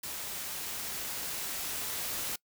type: noise with level ramp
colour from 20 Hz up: white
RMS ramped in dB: -39 to -35 dBFS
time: 0.03-2.36 s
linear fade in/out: 5 ms
effects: noise-tail reverb RT60 0.1 s tail -24 dB re dry